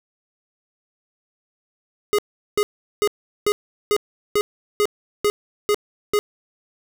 square tone bursts, 415.3 Hz, G#4, in tune, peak -16 dBFS, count 10, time 2.13-6.19 s, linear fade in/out 0 ms, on 55 ms, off 390 ms, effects none

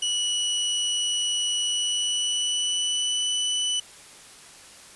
sawtooth tone with pitch glide, 2940 to 2983 Hz, F#7 to F#7, -12 to +13 cents, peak -20 dBFS, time 0.02-3.8 s, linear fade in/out 5 ms, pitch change +25 cents, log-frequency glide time 1.59-3.25 s, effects white hiss -47 dBFS RMS until 4.95 s + resampled to 24000 Hz

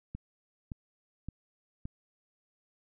click train, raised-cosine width 5 ms, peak -26 dBFS, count 4, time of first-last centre 0.15-1.855 s, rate 1.76 Hz, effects none

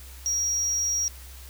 triangle tone, 5680 Hz, F8, 28 cents sharp, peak -22 dBFS, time 0.26-1.08 s, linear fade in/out 0 ms, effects added 65 Hz sine -42 dBFS peak until 1.49 s + white hiss -48 dBFS RMS until 1.49 s

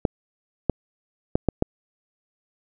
clicks, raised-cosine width 2 ms, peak -5 dBFS, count 5, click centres 0.052 / 0.697 / 1.355 / 1.487 / 1.624 s, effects none

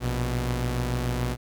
sawtooth tone pair together, 58.1 / 123.1 Hz, A#1 / B2, -5 / -5 cents, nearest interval octave + minor second, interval 1300 cents, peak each -25 / -23 dBFS, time 0-1.37 s, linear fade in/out 50 ms, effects none

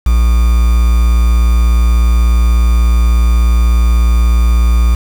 triangle tone with quantisation, 58.27 Hz, A#1, in tune, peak -4 dBFS, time 0.06-4.95 s, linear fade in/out 5 ms, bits 4, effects none

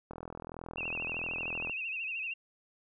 click train, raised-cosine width 1 ms, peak -28 dBFS, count 67, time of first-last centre 0.11-1.697 s, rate 41.6 Hz
sine tone with vibrato, 2637 Hz, E7, in tune, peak -34 dBFS, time 0.77-2.34 s, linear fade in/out 10 ms, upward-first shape sine, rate 13 Hz, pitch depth 88 cents each way
effects none

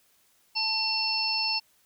harmonic tone with a mistuned harmonic, 880 Hz, A5, in tune, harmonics 1 / 3 / 5 / 6, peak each -34 / -32 / -30 / -28 dBFS, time 0.55-1.6 s, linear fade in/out 20 ms, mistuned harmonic 3, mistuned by +45 cents, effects white hiss -65 dBFS RMS until 1.85 s

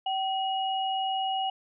sine tone pair together, 767 / 2896 Hz, G5 / F#7, -38 / -38 cents, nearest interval octave + major seventh, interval 2300 cents, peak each -27 / -33 dBFS, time 0.06-1.5 s, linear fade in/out 5 ms, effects none

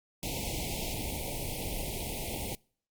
pink band-stop noise, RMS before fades -35 dBFS, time 0.23-2.55 s, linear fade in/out 0 ms, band 910 to 2100 Hz, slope 96 dB/octave, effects noise-tail reverb RT60 0.5 s tail -26 dB re dry + Opus 48 kbps

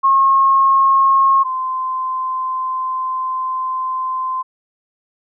sine tone pair in turn, 1082 / 1036 Hz, C#6 / C6, -42 / -17 cents, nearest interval minor second, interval 75 cents, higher first, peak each -9 / -18 dBFS, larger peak first, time 0.03-1.44 / 1.44-4.43 s, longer second, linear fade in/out 20 ms, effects none

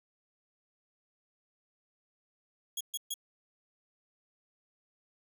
15% pulse tone bursts, 3322 Hz, G#7, in tune, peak -26 dBFS, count 3, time 2.77-3.141 s, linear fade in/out 5 ms, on 37 ms, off 130 ms, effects none

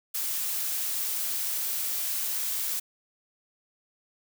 blue noise, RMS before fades -30 dBFS, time 0.14-2.8 s, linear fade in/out 10 ms, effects none

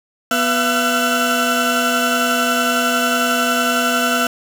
30% pulse tone cluster, 246 / 679 / 1347 / 1499 Hz, B3 / F5 / E6 / F#6, -7 / -49 / +37 / +22 cents, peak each -18 dBFS, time 0.31-4.27 s, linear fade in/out 2 ms, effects none

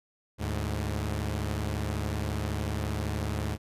sawtooth tone pair together, 74.6 / 105.5 Hz, D2 / G#2, +28 / +28 cents, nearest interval tritone, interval 600 cents, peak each -28 dBFS, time 0.38-3.58 s, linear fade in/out 50 ms, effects resampled to 32000 Hz

